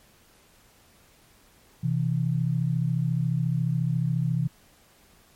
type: tone pair together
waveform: sine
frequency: 128.78 / 163 Hz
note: C3 / E3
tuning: -27 / -19 cents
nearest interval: major third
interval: 408 cents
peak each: -25 dBFS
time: 1.83-4.48 s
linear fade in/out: 10 ms
effects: pink hiss -58 dBFS RMS until 5.35 s + MP3 64 kbps